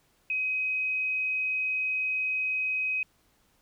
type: tone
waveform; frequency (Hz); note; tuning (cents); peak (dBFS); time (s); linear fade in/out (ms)
sine; 2526; D#7; +26; -26; 0.3-3.03; 2
effects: pink hiss -67 dBFS RMS until 3.61 s